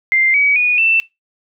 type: tone with pitch steps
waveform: sine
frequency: 2094 / 2270 / 2462 / 2669 Hz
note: C7 / C#7 / D#7 / E7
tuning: +1 / +41 / -19 / +21 cents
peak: -10 dBFS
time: 0.12-1 s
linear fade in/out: 0 ms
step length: 220 ms
effects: noise-tail reverb RT60 0.2 s tail -21 dB re dry